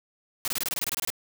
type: noise bursts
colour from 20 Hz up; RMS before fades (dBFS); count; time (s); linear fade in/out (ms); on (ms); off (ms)
white; -29; 13; 0.45-1.102; 0; 28; 24
effects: none